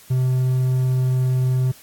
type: tone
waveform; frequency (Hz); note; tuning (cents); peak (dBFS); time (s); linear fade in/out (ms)
triangle; 128.5; C3; -31; -14; 0.1-1.72; 10
effects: white hiss -47 dBFS RMS until 1.82 s + AAC 64 kbps